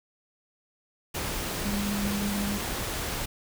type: tone in noise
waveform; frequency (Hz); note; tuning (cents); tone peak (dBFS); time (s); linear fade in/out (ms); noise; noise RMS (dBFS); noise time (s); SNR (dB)
sine; 202.7; G#3; -42; -28; 1.65-2.58; 10; pink; -32; 1.14-3.26; +1
effects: none